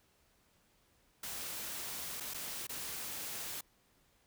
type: noise with dropouts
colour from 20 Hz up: white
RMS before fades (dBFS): -42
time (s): 1.23-3.61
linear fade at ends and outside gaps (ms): 5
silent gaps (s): 2.201-2.205 / 2.338-2.343 / 2.67-2.692
effects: pink hiss -71 dBFS RMS until 4.26 s